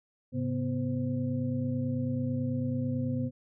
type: tone cluster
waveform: sine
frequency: 105.6 / 134.7 / 247.2 / 519 Hz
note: G#2 / C#3 / B3 / C5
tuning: +29 / -49 / +2 / -14 cents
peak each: -35 / -33 / -31 / -40 dBFS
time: 0.32-3.31 s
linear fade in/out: 50 ms
effects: none